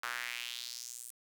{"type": "tone with high-pass filter sweep", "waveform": "sawtooth", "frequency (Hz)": 120.8, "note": "B2", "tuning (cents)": -38, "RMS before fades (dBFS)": -42, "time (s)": [0.03, 1.11], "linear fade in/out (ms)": 5, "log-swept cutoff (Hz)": [1300, 9700], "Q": 2.7, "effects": ["10-bit"]}